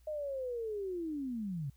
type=linear sweep; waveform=sine; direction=down; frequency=622.3 to 130.1 Hz; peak=-35 dBFS; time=0.07-1.7 s; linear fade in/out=5 ms; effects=added 60 Hz sine -60 dBFS peak until 1.76 s + white hiss -73 dBFS RMS until 1.76 s